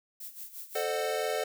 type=noise with tremolo; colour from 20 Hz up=violet; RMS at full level=-41 dBFS; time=0.2-0.84 s; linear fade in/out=5 ms; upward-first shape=sine; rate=5.7 Hz; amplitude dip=75%
type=chord; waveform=square; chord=A diminished seventh; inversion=none; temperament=equal with one note detuned; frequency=440 / 523.3 / 608.4 / 740 Hz; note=A4 / C5 / Eb5 / Gb5; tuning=0 / 0 / -39 / 0 cents; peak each=-34 / -36 / -35 / -37 dBFS; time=0.75-1.44 s; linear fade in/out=5 ms
effects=none